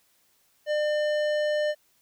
sine tone with tanh clipping, 600 Hz, D5, 37 cents sharp, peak -25 dBFS, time 0.66-1.75 s, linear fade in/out 50 ms, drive 15 dB, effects white hiss -66 dBFS RMS until 2.01 s

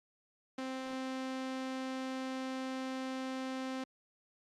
sawtooth tone, 261.6 Hz, C4, in tune, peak -33 dBFS, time 0.58-3.84 s, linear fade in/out 5 ms, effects low-pass 6000 Hz 12 dB/octave + Opus 48 kbps

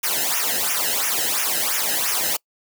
white noise with flanger, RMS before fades -22 dBFS, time 0.03-2.37 s, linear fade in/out 10 ms, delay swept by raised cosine 0.23 to 0.89 ms, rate 2.9 Hz, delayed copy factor -0.95, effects noise-tail reverb RT60 0.1 s tail -26 dB re dry

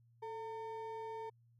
triangle ring-modulated tone, 676 Hz, E5, 43 cents sharp, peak -37 dBFS, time 0.22-1.3 s, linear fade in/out 10 ms, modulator 236 Hz, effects added 117 Hz sine -65 dBFS peak until 1.59 s

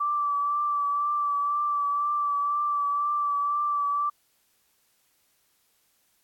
sine tone with vibrato, 1163 Hz, D6, 17 cents flat, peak -23 dBFS, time 0-4.1 s, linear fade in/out 10 ms, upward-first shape triangle, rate 2 Hz, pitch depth 27 cents each way, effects white hiss -68 dBFS RMS until 6.23 s + AAC 64 kbps

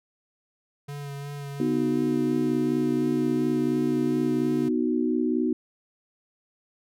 square tone with vibrato, 142.1 Hz, C#3, 43 cents sharp, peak -34 dBFS, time 0.88-4.69 s, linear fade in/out 10 ms, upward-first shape sine, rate 2.8 Hz, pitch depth 22 cents each way
sine chord, B major, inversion none, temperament equal, 246.9 / 311.1 / 370 Hz, B3 / D#4 / F#4, 0 / 0 / 0 cents, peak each -25 / -26 / -28 dBFS, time 1.6-5.53 s, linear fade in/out 2 ms
effects none

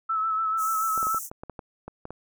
sine tone with vibrato, 1307 Hz, E6, 15 cents flat, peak -23 dBFS, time 0.09-1.19 s, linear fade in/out 10 ms, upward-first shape sine, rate 6.9 Hz, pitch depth 31 cents each way
pink high-pass noise, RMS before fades -36 dBFS, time 0.57-1.3 s, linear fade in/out 50 ms, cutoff 5800 Hz, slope 96 dB/octave
clicks, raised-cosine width 1 ms, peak -23 dBFS, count 11, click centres 0.977 / 1.029 / 1.069 / 1.146 / 1.315 / 1.435 / 1.497 / 1.592 / 1.88 / 2.054 / 2.106 s
effects none

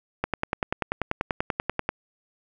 click train, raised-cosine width 0.5 ms, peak -9 dBFS, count 18, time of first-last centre 0.24-1.89 s, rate 10.3 Hz, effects none

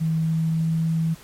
sine tone with pitch glide, 160.7 to 162.47 Hz, E3 to E3, -44 to -25 cents, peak -19 dBFS, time 0-1.15 s, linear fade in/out 20 ms, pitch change +19 cents, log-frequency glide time 0.18-0.81 s, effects pink hiss -47 dBFS RMS until 1.23 s + MP3 64 kbps

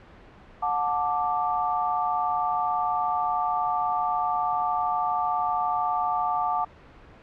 sine chord, D major, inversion first, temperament equal with one note detuned, 727.3 / 880 / 1174.7 Hz, F#5 / A5 / D6, -30 / 0 / 0 cents, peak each -27 dBFS, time 0.62-6.65 s, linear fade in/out 10 ms, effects pink hiss -49 dBFS RMS until 7.22 s + low-pass 2000 Hz 12 dB/octave

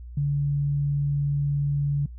sine tone, 143.1 Hz, D3, 45 cents flat, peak -21 dBFS, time 0.17-2.06 s, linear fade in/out 5 ms, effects noise-tail reverb RT60 0.1 s tail -22 dB re dry + added 60 Hz sine -37 dBFS peak until 2.18 s

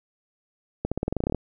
accelerating click train, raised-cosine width 2 ms, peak -12 dBFS, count 13, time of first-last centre 0.85-1.347 s, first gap 66 ms, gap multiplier 0.91, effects none

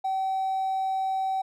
triangle tone with hard clipping, 766 Hz, G5, 40 cents flat, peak -25 dBFS, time 0.04-1.42 s, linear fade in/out 10 ms, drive 4 dB, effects none

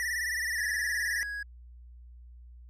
square tone with vibrato, 1864.7 Hz, A#6, in tune, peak -30 dBFS, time 0-1.23 s, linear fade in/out 0 ms, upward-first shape sine, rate 19 Hz, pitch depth 100 cents each way
triangle tone with pitch glide, 1692 to 1659.1 Hz, G#6 to G#6, +32 to -2 cents, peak -32 dBFS, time 0.58-1.43 s, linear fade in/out 5 ms, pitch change -34 cents, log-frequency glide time 0.75-1.3 s
effects added 60 Hz sine -47 dBFS peak until 2.69 s + resampled to 32000 Hz

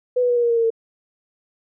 sine tone with pitch steps, 497.7 / 491.1 / 484.6 / 478.3 / 471.9 / 465.7 / 459.6 / 453.5 Hz, B4 / B4 / B4 / A#4 / A#4 / A#4 / A#4 / A#4, +13 / -10 / -33 / +44 / +21 / -2 / -25 / -48 cents, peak -15 dBFS, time 0.16-0.704 s, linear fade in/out 10 ms, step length 68 ms, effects none

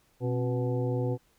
harmonic tone with a mistuned harmonic, 123.47 Hz, B2, in tune, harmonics 1 / 2 / 3 / 4 / 6 / 7, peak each -28 / -35 / -35 / -33 / -45 / -45 dBFS, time 0.2-1.18 s, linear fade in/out 50 ms, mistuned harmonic 2, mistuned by +140 cents, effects pink hiss -67 dBFS RMS until 1.38 s

